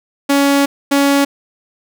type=tone pair in turn; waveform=sawtooth; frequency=280.4 / 280.4 Hz; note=C#4 / C#4; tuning=+20 / +20 cents; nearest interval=unison; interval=0 cents; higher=neither; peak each=-6 dBFS; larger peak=neither; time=0.29-0.66 / 0.91-1.25 s; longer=first; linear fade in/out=10 ms; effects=none